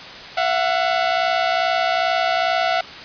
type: tone pair together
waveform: sawtooth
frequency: 672 / 734.4 Hz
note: E5 / F#5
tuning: +33 / -13 cents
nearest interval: major second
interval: 154 cents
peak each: -16 dBFS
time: 0.37-2.81 s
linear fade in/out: 5 ms
effects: white hiss -35 dBFS RMS until 3.04 s + resampled to 11025 Hz